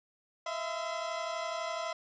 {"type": "tone cluster", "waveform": "30% pulse", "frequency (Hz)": [646, 678, 1019], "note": ["E5", "E5", "C6"], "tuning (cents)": [-35, 49, -46], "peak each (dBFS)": [-35, -36, -37], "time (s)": [0.46, 1.93], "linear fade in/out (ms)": 5, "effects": ["resampled to 16000 Hz"]}